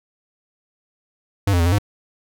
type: tone with pitch steps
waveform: square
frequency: 99.5 / 87.7 / 83.7 / 88.2 / 102.4 Hz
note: G2 / F2 / E2 / F2 / G#2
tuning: +26 / +8 / +27 / +18 / -24 cents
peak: -15 dBFS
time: 1.47-1.785 s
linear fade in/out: 5 ms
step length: 63 ms
effects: none